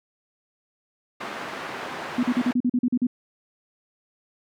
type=band-pass noise; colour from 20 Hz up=white; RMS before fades=-34 dBFS; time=1.2-2.53 s; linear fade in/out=10 ms; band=190 to 1600 Hz; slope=12 dB/octave
type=tone bursts; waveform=sine; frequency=246.9 Hz; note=B3; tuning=in tune; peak=-18 dBFS; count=10; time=2.18-3.069 s; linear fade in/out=5 ms; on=52 ms; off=41 ms
effects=none